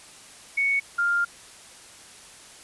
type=tone pair in turn; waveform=sine; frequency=2222 / 1399.8 Hz; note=C#7 / F6; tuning=+4 / +4 cents; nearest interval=minor sixth; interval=800 cents; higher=first; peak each=-20 dBFS; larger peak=neither; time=0.57-0.8 / 0.98-1.25 s; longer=second; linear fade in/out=10 ms; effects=white hiss -47 dBFS RMS until 2.63 s + resampled to 24000 Hz